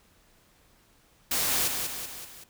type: noise with echo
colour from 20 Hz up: white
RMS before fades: -27 dBFS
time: 1.31-1.68 s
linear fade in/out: 5 ms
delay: 190 ms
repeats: 4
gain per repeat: -5 dB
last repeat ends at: 2.44 s
effects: pink hiss -62 dBFS RMS until 2.49 s